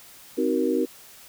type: chord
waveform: sine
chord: C half-diminished seventh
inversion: none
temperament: just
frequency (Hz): 261.6 / 314 / 376.7 / 470.9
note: C4 / Eb4 / Gb4 / Bb4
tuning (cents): 0 / +16 / +31 / +18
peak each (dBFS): -26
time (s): 0.37-0.86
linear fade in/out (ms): 20
effects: white hiss -48 dBFS RMS until 1.28 s